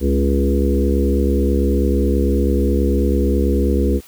harmonic tone with a mistuned harmonic, 69.2 Hz, C#2, 2 cents flat, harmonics 1 / 3 / 4 / 5 / 6 / 7, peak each -16 / -21 / -22 / -23 / -24 / -24 dBFS, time 0-4.01 s, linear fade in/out 50 ms, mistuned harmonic 5, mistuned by +16 cents, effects white hiss -45 dBFS RMS until 4.07 s

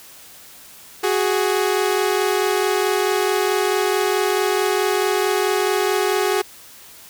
sawtooth tone pair together, 370.7 / 415.3 Hz, F#4 / G#4, +3 / 0 cents, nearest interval major second, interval 197 cents, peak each -16 dBFS, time 1.03-6.42 s, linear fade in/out 10 ms, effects white hiss -43 dBFS RMS until 7.09 s

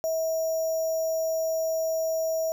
sine tone with sample-and-hold, 645 Hz, E5, 38 cents flat, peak -24 dBFS, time 0.04-2.52 s, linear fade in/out 0 ms, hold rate 6300 Hz, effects none

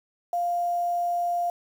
sine tone with quantisation, 698.5 Hz, F5, in tune, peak -23 dBFS, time 0.33-1.5 s, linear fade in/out 2 ms, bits 8, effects none

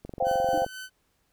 click train, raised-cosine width 2 ms, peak -25 dBFS, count 15, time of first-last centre 0.05-0.664 s, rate 22.8 Hz
sine chord, C suspended fourth, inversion none, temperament equal, 523.3 / 698.5 / 784 Hz, C5 / F5 / G5, 0 / 0 / 0 cents, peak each -26 / -27 / -27 dBFS, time 0.2-0.65 s, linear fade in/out 5 ms
sawtooth tone with tremolo, 1518 Hz, F#6, 44 cents sharp, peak -33 dBFS, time 0.24-0.9 s, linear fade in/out 50 ms, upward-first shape sine, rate 4 Hz, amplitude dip 50%
sine tone with exponential decay, 311.1 Hz, D#4, in tune, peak -26 dBFS, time 0.54-0.67 s, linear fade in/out 2 ms, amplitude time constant 27 ms
effects pink hiss -71 dBFS RMS until 1.32 s

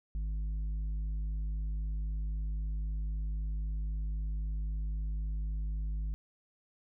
sine tone with tanh clipping, 51.91 Hz, G#1, in tune, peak -33 dBFS, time 0.15-6.14 s, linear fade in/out 0 ms, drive 6 dB, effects none

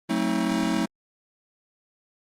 square chord, F# diminished seventh, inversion none, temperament just, 185 / 222 / 266.4 / 319.7 Hz, F#3 / A3 / C4 / Eb4, 0 / +16 / +31 / +47 cents, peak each -30 / -28 / -30 / -28 dBFS, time 0.09-0.86 s, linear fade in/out 10 ms, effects low-pass 10000 Hz 12 dB/octave + Opus 32 kbps

